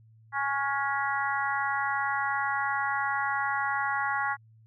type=harmonic tone with a mistuned harmonic; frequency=277.2 Hz; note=C#4; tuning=in tune; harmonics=3 / 4 / 5 / 6 / 7; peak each=-31 / -32 / -33 / -34 / -34 dBFS; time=0.32-4.37 s; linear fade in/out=50 ms; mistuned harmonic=5; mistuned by=+35 cents; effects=added 111 Hz sine -54 dBFS peak until 4.66 s